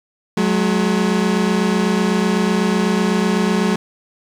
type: tone pair together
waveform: 30% pulse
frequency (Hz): 185 / 213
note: F#3 / G#3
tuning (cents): 0 / +44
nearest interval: major second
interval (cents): 244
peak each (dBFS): -15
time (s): 0.37-3.76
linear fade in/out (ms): 5
effects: low-pass 8000 Hz 12 dB/octave + 7-bit